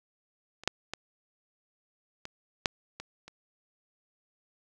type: clicks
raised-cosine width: 0.2 ms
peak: -28 / -7 / -17 / -22 / -7 / -22 / -29 dBFS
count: 7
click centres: 0.636 / 0.676 / 0.936 / 2.254 / 2.658 / 3 / 3.28 s
effects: none